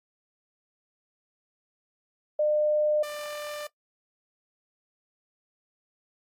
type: tone pair in turn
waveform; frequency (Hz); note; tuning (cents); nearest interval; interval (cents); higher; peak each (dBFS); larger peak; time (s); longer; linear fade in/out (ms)
sine / sawtooth; 603 / 594.4; D5 / D5; +46 / +21; unison; 25; first; -21 / -30; first; 2.39-3.03 / 3.03-3.67; neither; 5
effects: noise-tail reverb RT60 0.1 s tail -19 dB re dry + AAC 64 kbps